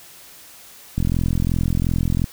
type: click train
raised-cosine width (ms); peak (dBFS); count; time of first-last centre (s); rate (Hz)
5; -8; 55; 0.98-2.242; 42.8
effects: white hiss -44 dBFS RMS until 2.32 s